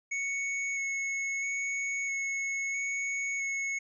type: tone with vibrato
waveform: square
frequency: 2206 Hz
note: C#7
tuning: 9 cents flat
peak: -31 dBFS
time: 0.11-3.79 s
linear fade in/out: 10 ms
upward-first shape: square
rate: 0.76 Hz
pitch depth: 10 cents each way
effects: resampled to 22050 Hz